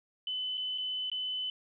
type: tone with dropouts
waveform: sine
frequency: 3019 Hz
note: F#7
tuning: 34 cents sharp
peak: -32 dBFS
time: 0.27-1.5 s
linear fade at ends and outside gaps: 2 ms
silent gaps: 0.573-0.577 / 0.778-0.782 / 1.1-1.116 s
effects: none